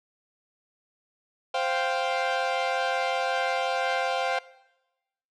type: chord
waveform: sawtooth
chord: C suspended fourth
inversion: none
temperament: equal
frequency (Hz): 523.3 / 698.5 / 784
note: C5 / F5 / G5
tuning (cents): 0 / 0 / 0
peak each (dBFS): -25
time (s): 1.54-4.39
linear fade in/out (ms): 5
effects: noise-tail reverb RT60 1.0 s tail -20 dB re dry + low-pass 4000 Hz 12 dB/octave